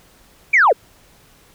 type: linear sweep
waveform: sine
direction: down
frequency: 2410 to 376.7 Hz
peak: -8 dBFS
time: 0.53-0.73 s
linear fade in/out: 10 ms
effects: tanh soft clip ceiling -4 dBFS + pink hiss -51 dBFS RMS until 1.54 s